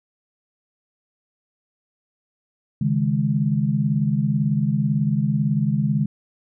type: chord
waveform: sine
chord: C# suspended second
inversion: none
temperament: equal with one note detuned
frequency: 137.48 / 155.56 / 207.7 Hz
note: C#3 / D#3 / G#3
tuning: -14 / 0 / 0 cents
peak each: -22 dBFS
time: 2.81-6.06 s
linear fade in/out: 5 ms
effects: none